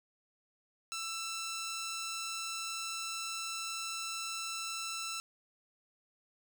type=tone; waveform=10% pulse; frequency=1333 Hz; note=E6; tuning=19 cents sharp; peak=-29 dBFS; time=0.92-5.2 s; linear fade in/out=0 ms; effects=none